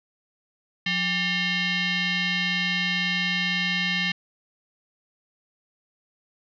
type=tone with frequency modulation; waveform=sine; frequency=179 Hz; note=F3; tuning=43 cents sharp; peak=-22 dBFS; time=0.86-4.12 s; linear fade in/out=5 ms; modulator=984 Hz; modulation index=3.6; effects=none